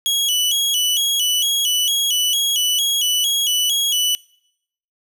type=tone with vibrato; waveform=sawtooth; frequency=3136 Hz; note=G7; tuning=in tune; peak=-13 dBFS; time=0.06-4.15 s; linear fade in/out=0 ms; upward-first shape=square; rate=2.2 Hz; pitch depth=93 cents each way; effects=noise-tail reverb RT60 0.8 s tail -25 dB re dry